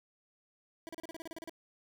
25% pulse tone bursts, 327.7 Hz, E4, 10 cents flat, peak -38 dBFS, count 12, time 0.87-1.495 s, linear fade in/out 0 ms, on 20 ms, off 35 ms, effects none

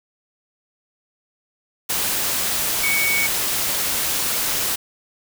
sine tone in noise, 2239 Hz, C#7, 17 cents sharp, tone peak -19 dBFS, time 2.83-3.27 s, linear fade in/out 10 ms, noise white, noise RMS -22 dBFS, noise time 1.89-4.76 s, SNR 0 dB, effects none

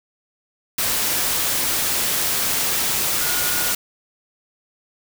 sine tone in noise, 1443 Hz, F#6, 44 cents flat, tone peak -30 dBFS, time 3.21-3.73 s, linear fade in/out 5 ms, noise white, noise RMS -21 dBFS, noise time 0.78-3.75 s, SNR -12 dB, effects none

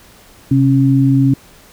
sine tone pair together, 131.6 / 273.6 Hz, C3 / C#4, +10 / -23 cents, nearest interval octave + minor second, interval 1267 cents, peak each -11 dBFS, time 0.51-1.34 s, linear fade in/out 5 ms, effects pink hiss -44 dBFS RMS until 1.72 s

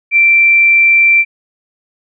sine tone, 2349 Hz, D7, in tune, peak -5 dBFS, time 0.11-1.25 s, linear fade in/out 50 ms, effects none

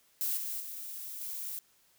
violet noise with level steps, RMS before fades -32 / -37 / -42 / -39 dBFS, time 0.21-1.59 s, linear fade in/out 0 ms, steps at 0.37 / 0.6 / 1.21 s, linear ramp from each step 2 ms, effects white hiss -67 dBFS RMS until 1.98 s

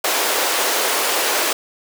pink high-pass noise, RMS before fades -19 dBFS, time 0.04-1.53 s, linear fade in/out 5 ms, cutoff 400 Hz, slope 24 dB/octave, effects none

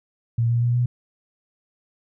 sine tone with pitch steps, 116.54 / 118.44 / 120.37 / 122.33 Hz, A#2 / A#2 / B2 / B2, 0 / +28 / -44 / -16 cents, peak -17 dBFS, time 0.38-0.86 s, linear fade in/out 5 ms, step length 120 ms, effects none

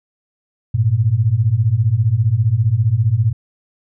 sine beating tone pair, 102.2 / 117.2 Hz, G#2 / A#2, -27 / +10 cents, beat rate 15 Hz, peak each -16 / -14 dBFS, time 0.74-3.33 s, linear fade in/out 10 ms, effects none

